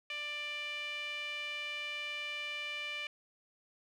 sawtooth tone with band-pass filter, 591 Hz, D5, 11 cents sharp, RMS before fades -40 dBFS, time 0.1-3.07 s, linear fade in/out 2 ms, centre 2600 Hz, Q 7.9, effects none

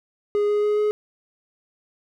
triangle tone with pitch steps, 413.3 / 415.9 / 418.6 / 421.3 Hz, G#4 / G#4 / G#4 / G#4, -8 / +2 / +14 / +25 cents, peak -16 dBFS, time 0.35-0.91 s, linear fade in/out 0 ms, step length 140 ms, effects none

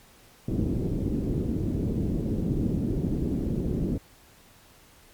white low-pass noise, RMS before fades -27 dBFS, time 0.48-3.98 s, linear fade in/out 5 ms, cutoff 320 Hz, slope 24 dB/octave, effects pink hiss -55 dBFS RMS until 5.13 s + MP3 96 kbps

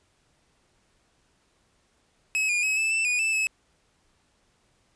45% pulse tone with pitch steps, 2569 / 2429 / 2560 / 2627 / 2656 / 2461 / 2638 / 2589 Hz, E7 / D#7 / D#7 / E7 / E7 / D#7 / E7 / E7, -45 / -42 / +49 / -7 / +12 / -20 / +1 / -32 cents, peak -22 dBFS, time 2.35-3.47 s, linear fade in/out 0 ms, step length 140 ms, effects pink hiss -67 dBFS RMS until 4.95 s + resampled to 22050 Hz

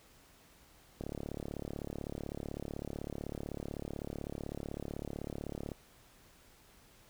click train, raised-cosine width 2 ms, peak -26 dBFS, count 170, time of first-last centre 1.01-5.718 s, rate 35.9 Hz, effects pink hiss -62 dBFS RMS until 7.09 s

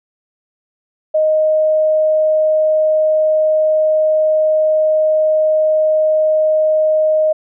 sine tone, 622 Hz, D#5, 1 cent flat, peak -10 dBFS, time 1.14-7.33 s, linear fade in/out 10 ms, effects none

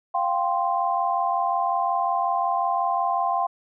sine chord, F suspended second, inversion none, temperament equal, 698.5 / 784 / 1046.5 Hz, F5 / G5 / C6, 0 / 0 / 0 cents, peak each -25 dBFS, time 0.14-3.47 s, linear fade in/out 10 ms, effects none

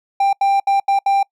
triangle tone bursts at uneven times, 791 Hz, G5, 15 cents sharp, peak -10 dBFS, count 5, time 0.2-0.33 / 0.41-0.6 / 0.67-0.8 / 0.88-0.99 / 1.06-1.23 s, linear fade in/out 5 ms, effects noise-tail reverb RT60 0.1 s tail -26 dB re dry

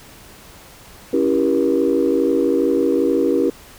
sine chord, C# diminished seventh, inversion none, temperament equal with one note detuned, 277.2 / 329.6 / 392 / 477.9 Hz, C#4 / E4 / G4 / Bb4, 0 / 0 / 0 / +43 cents, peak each -19 dBFS, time 1.13-3.5 s, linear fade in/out 5 ms, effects tanh soft clip ceiling -6 dBFS + pink hiss -43 dBFS RMS until 3.78 s

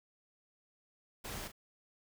pink noise with echo, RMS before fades -43 dBFS, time 1.24-1.48 s, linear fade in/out 10 ms, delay 39 ms, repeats 1, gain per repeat -9 dB, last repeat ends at 1.519 s, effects none

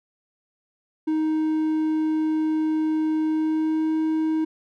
triangle tone with pitch glide, 312.8 to 315.9 Hz, D#4 to D#4, +9 to +26 cents, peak -18 dBFS, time 1.07-4.45 s, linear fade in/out 10 ms, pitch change +17 cents, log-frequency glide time 3.26-3.95 s, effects none

